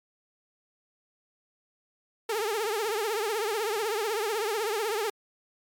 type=tone with vibrato; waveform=sawtooth; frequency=430.2 Hz; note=A4; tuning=39 cents flat; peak=-23 dBFS; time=2.29-5.1 s; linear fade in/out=5 ms; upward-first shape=triangle; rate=16 Hz; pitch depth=160 cents each way; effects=MP3 96 kbps